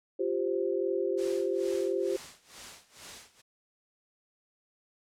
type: chord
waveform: sine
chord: F suspended second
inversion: none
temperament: equal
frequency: 349.2 / 392 / 523.3 Hz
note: F4 / G4 / C5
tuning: 0 / 0 / 0 cents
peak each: -32 / -30 / -33 dBFS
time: 0.19-2.17 s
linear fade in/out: 10 ms
type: noise with tremolo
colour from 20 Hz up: white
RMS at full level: -43 dBFS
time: 1.17-3.42 s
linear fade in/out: 20 ms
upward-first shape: sine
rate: 2.2 Hz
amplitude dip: 90%
effects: low-pass 8000 Hz 12 dB/octave